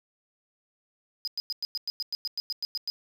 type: tone bursts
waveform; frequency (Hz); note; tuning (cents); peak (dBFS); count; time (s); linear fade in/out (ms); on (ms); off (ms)
triangle; 4978; D#8; 0; -27; 14; 1.25-2.9; 0; 25; 100
effects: none